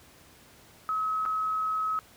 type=tone with dropouts; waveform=sine; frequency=1281 Hz; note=E6; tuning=50 cents flat; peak=-26 dBFS; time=0.89-1.99 s; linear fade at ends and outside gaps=0 ms; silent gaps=1.253-1.26 s; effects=pink hiss -55 dBFS RMS until 2.16 s + high-pass 60 Hz 12 dB/octave